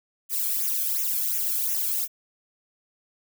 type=noise with flanger; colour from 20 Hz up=violet; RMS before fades=-26 dBFS; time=0.29-2.08 s; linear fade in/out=50 ms; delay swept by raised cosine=0.22 to 1.08 ms; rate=2.8 Hz; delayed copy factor=-1; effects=none